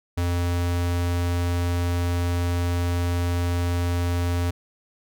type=tone; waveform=square; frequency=87.31 Hz; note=F2; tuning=in tune; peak=-22 dBFS; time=0.17-4.51 s; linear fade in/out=10 ms; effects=none